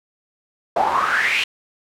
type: noise with band-pass filter sweep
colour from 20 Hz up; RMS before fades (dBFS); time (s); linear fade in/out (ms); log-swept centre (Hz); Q
pink; -19; 0.76-1.44; 5; 690 to 2900; 6.3
effects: none